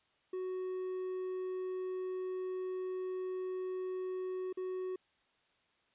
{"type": "tone with dropouts", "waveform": "triangle", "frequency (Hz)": 370.7, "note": "F#4", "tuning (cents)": 3, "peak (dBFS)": -34, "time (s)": [0.33, 4.96], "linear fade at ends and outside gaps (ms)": 5, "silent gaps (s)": [4.528, 4.572], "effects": ["white hiss -73 dBFS RMS until 5.94 s", "resampled to 8000 Hz"]}